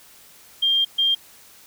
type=tone bursts at uneven times; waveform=sine; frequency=3196 Hz; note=G7; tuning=33 cents sharp; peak=-16 dBFS; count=2; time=0.62-0.85 / 0.98-1.15 s; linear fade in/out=10 ms; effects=white hiss -49 dBFS RMS until 1.66 s